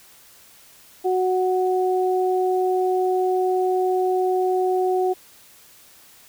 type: tone pair together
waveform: sine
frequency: 369.5 / 740 Hz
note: F#4 / F#5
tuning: -2 / 0 cents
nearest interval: octave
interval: 1202 cents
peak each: -19 / -23 dBFS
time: 1.04-5.14 s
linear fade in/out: 20 ms
effects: white hiss -50 dBFS RMS until 6.28 s